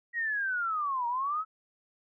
sine linear two-way sweep, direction down then up, 1912 to 932.3 to 1311 Hz, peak -28 dBFS, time 0.13-1.45 s, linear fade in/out 50 ms, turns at 1.07 s, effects none

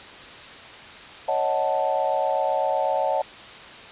sine chord, D# half-diminished seventh, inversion third, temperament equal, 554.4 / 622.3 / 740 / 880 Hz, C#5 / D#5 / F#5 / A5, 0 / 0 / 0 / 0 cents, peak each -26 dBFS, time 1.28-3.22 s, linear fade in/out 5 ms, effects white hiss -41 dBFS RMS until 3.91 s + resampled to 8000 Hz

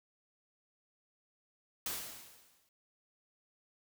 white noise with exponential decay, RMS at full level -36 dBFS, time 1.86-2.69 s, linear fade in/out 2 ms, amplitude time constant 180 ms, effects none

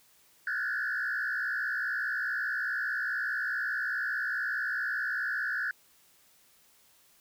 sine tone with frequency modulation, 1596 Hz, G6, 31 cents sharp, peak -28 dBFS, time 0.47-5.71 s, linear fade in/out 2 ms, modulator 62.4 Hz, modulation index 2.6, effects tanh soft clip ceiling -25 dBFS + white hiss -63 dBFS RMS until 7.2 s

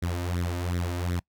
sawtooth tone with flanger, 87.7 Hz, F2, 8 cents sharp, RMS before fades -29 dBFS, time 0.02-1.2 s, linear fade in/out 10 ms, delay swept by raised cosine 0.52 to 3.32 ms, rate 2.7 Hz, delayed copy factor +0.75, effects noise-tail reverb RT60 0.1 s tail -24 dB re dry

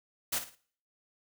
white noise with echo, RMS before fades -31 dBFS, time 0.32-0.39 s, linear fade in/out 10 ms, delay 55 ms, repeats 3, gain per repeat -10 dB, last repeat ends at 0.555 s, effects noise-tail reverb RT60 0.5 s tail -20 dB re dry

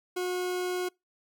40% pulse tone, 362.3 Hz, F#4, 36 cents flat, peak -28 dBFS, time 0.16-0.89 s, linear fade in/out 10 ms, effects noise-tail reverb RT60 0.2 s tail -26 dB re dry

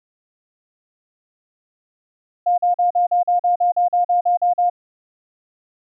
sine tone bursts, 708 Hz, F5, 23 cents sharp, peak -13 dBFS, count 14, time 2.46-4.699 s, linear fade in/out 10 ms, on 120 ms, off 43 ms, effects none

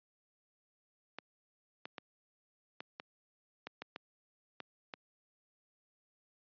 clicks, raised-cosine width 0.3 ms, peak -26 dBFS, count 10, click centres 1.186 / 1.855 / 1.982 / 2.805 / 2.999 / 3.67 / 3.82 / 3.961 / 4.603 / 4.938 s, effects high-pass 200 Hz 12 dB/octave + resampled to 11025 Hz

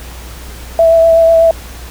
sine tone with vibrato, 659.3 Hz, E5, in tune, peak -4 dBFS, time 0.79-1.51 s, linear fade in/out 2 ms, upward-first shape triangle, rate 8.1 Hz, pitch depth 18 cents each way, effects added 60 Hz sine -28 dBFS peak until 1.9 s + pink hiss -33 dBFS RMS until 1.9 s

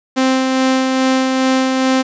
sawtooth tone with tremolo, 261.6 Hz, C4, in tune, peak -7 dBFS, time 0.16-2.03 s, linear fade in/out 20 ms, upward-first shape sine, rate 2.4 Hz, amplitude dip 30%, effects resampled to 16000 Hz + 8-bit

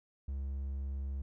triangle tone, 68.3 Hz, C#2, 25 cents flat, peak -33 dBFS, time 0.28-1.22 s, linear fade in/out 5 ms, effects none

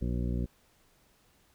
harmonic tone, 60.3 Hz, B1, 41 cents flat, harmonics 1 / 2 / 3 / 4 / 5 / 6 / 8 / 9, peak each -31 / -35 / -36 / -38 / -44 / -44 / -49 / -51 dBFS, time 0.01-0.46 s, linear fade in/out 10 ms, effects pink hiss -66 dBFS RMS until 1.54 s

